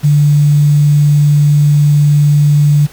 sine tone with quantisation, 146.83 Hz, D3, in tune, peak -5 dBFS, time 0.03-2.87 s, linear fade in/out 20 ms, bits 5, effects pink hiss -38 dBFS RMS until 2.92 s

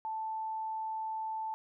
sine tone, 880 Hz, A5, in tune, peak -34 dBFS, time 0.05-1.54 s, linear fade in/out 0 ms, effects none

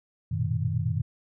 sine tone cluster, 93.7 / 113.5 / 122.2 / 156.8 Hz, F#2 / A#2 / B2 / D#3, +22 / -46 / -18 / +14 cents, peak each -30 dBFS, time 0.31-1.02 s, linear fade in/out 10 ms, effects none

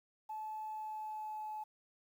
sine tone with pitch glide, 865 to 858 Hz, A5 to A5, -30 to -44 cents, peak -39 dBFS, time 0.29-1.64 s, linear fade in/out 10 ms, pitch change -14 cents, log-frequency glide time 0.68-1.52 s, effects tanh soft clip ceiling -36 dBFS + 11-bit

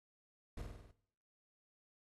brown noise with echo, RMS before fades -44 dBFS, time 0.57-0.62 s, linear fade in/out 5 ms, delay 49 ms, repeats 6, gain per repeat -3 dB, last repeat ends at 0.914 s, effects noise-tail reverb RT60 0.7 s tail -18 dB re dry + AAC 32 kbps

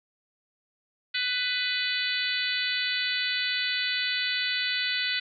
harmonic tone, 497.7 Hz, B4, 13 cents sharp, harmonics 3 / 4 / 5 / 6 / 7 / 8 / 9, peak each -33 / -32 / -34 / -34 / -34 / -32 / -36 dBFS, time 1.14-5.2 s, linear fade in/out 10 ms, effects none

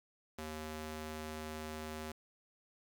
square tone with high-pass filter, 77.78 Hz, D#2, in tune, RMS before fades -44 dBFS, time 0.38-2.12 s, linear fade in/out 5 ms, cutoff 170 Hz, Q 0.5, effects 10-bit

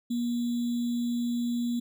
sine tone with sample-and-hold, 238.8 Hz, A#3, 42 cents sharp, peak -26 dBFS, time 0.1-1.8 s, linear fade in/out 10 ms, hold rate 3675 Hz, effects none

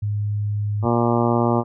sine tone, 103.83 Hz, G#2, in tune, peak -20 dBFS, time 0.02-0.86 s, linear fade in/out 10 ms
harmonic tone, 118.3 Hz, A#2, 26 cents sharp, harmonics 1 / 2 / 3 / 4 / 5 / 6 / 7 / 8 / 9 / 10, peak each -22 / -21 / -23 / -27 / -26 / -28 / -27 / -29 / -30 / -30 dBFS, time 0.82-1.64 s, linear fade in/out 50 ms
effects none

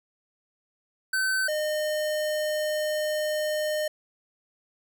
square tone pair in turn, 1530 / 610.2 Hz, G6 / D#5, -42 / -34 cents, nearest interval octave + major third, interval 1592 cents, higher first, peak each -24 / -26 dBFS, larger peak first, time 1.13-1.48 / 1.48-3.88 s, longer second, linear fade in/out 5 ms, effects none

